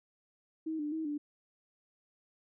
sine tone with pitch steps, 318 / 297.1 / 318.9 / 294 Hz, D#4 / D4 / D#4 / D4, +38 / +20 / +43 / +2 cents, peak -33 dBFS, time 0.66-1.18 s, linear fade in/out 10 ms, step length 130 ms, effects none

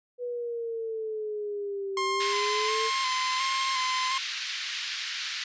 sine exponential two-way sweep, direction down then up, 492.5 to 384.1 to 452.1 Hz, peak -30 dBFS, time 0.18-2.91 s, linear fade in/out 50 ms, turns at 2.04 s
sawtooth tone with vibrato, 1046.5 Hz, C6, in tune, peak -23 dBFS, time 1.97-4.18 s, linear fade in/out 2 ms, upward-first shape square, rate 1.4 Hz, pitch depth 26 cents each way
white band-pass noise, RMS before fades -34 dBFS, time 2.2-5.44 s, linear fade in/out 5 ms, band 1600 to 4900 Hz, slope 24 dB/octave
effects resampled to 16000 Hz

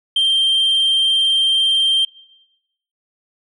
sine tone, 3159 Hz, G7, 13 cents sharp, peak -10 dBFS, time 0.16-2.05 s, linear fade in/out 5 ms, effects noise-tail reverb RT60 0.9 s tail -22 dB re dry + tanh soft clip ceiling -11 dBFS

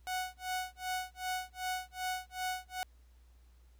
sawtooth tone with tremolo, 739 Hz, F#5, 2 cents flat, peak -29 dBFS, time 0.07-2.83 s, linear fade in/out 0 ms, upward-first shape sine, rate 2.6 Hz, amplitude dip 100%, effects added 60 Hz sine -58 dBFS peak until 3.79 s + pink hiss -73 dBFS RMS until 3.79 s

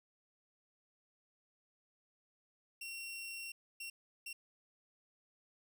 sawtooth tone bursts at uneven times, 2733 Hz, F7, 38 cents flat, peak -40 dBFS, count 3, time 2.81-3.52 / 3.8-3.9 / 4.26-4.33 s, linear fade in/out 5 ms, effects none

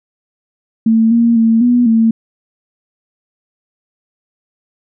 sine tone with pitch steps, 224.3 / 233.2 / 226.1 / 243.4 / 225.5 Hz, A3 / A#3 / A3 / B3 / A3, +34 / +1 / +47 / -25 / +43 cents, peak -7 dBFS, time 0.86-2.11 s, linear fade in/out 5 ms, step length 250 ms, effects none

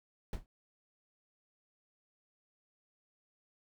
brown noise with exponential decay, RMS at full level -30 dBFS, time 0.33-0.46 s, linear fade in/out 1 ms, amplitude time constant 27 ms, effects none

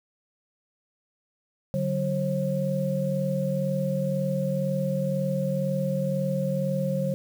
sine tone cluster, 146 / 188 / 537 Hz, D3 / F#3 / C5, -10 / +28 / +45 cents, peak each -28 dBFS, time 1.74-7.14 s, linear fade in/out 0 ms, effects 8-bit

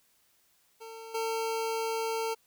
25% pulse tone with level steps, 450 Hz, A4, 39 cents sharp, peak -39 / -26 dBFS, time 0.8-2.35 s, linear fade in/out 20 ms, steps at 1.14 s, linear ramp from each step 10 ms, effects white hiss -68 dBFS RMS until 2.46 s

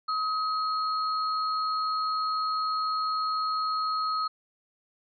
sine tone pair together, 1270 / 4284 Hz, D#6 / C8, +35 / +40 cents, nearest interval octave + major sixth, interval 2105 cents, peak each -26 / -36 dBFS, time 0.08-4.28 s, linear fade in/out 10 ms, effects none

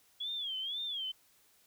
sine tone with vibrato, 3322 Hz, G#7, in tune, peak -35 dBFS, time 0.2-1.12 s, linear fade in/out 10 ms, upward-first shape sine, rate 2 Hz, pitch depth 150 cents each way, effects white hiss -67 dBFS RMS until 1.66 s

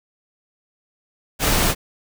pink noise, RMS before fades -18 dBFS, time 1.39-1.75 s, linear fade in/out 50 ms, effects none

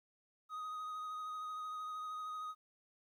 triangle tone with vibrato, 1251 Hz, D#6, 9 cents sharp, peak -39 dBFS, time 0.49-2.55 s, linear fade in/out 50 ms, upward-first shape sine, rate 13 Hz, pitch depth 18 cents each way, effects 13-bit

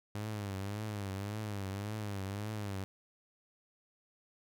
sawtooth tone with vibrato, 102 Hz, G#2, 31 cents flat, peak -33 dBFS, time 0.15-2.84 s, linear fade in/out 0 ms, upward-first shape triangle, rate 1.8 Hz, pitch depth 120 cents each way, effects none

